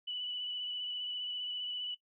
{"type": "tone with vibrato", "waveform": "sine", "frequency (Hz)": 2967, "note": "F#7", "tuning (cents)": 4, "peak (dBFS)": -36, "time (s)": [0.07, 1.95], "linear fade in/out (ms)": 10, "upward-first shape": "square", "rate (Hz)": 15, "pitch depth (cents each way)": 14, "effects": ["noise-tail reverb RT60 0.1 s tail -17 dB re dry"]}